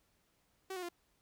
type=tone with pitch steps; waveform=sawtooth; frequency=380.7 / 363.7 / 347.5 Hz; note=F#4 / F#4 / F4; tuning=+49 / -30 / -9 cents; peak=-36 dBFS; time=0.7-0.889 s; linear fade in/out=5 ms; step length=63 ms; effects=pink hiss -75 dBFS RMS until 1.21 s